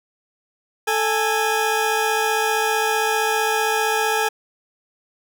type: tone pair together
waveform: 20% pulse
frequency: 440 / 824.6 Hz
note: A4 / G#5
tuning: 0 / -13 cents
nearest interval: major seventh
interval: 1087 cents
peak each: -16 dBFS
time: 0.87-4.29 s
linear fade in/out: 10 ms
effects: none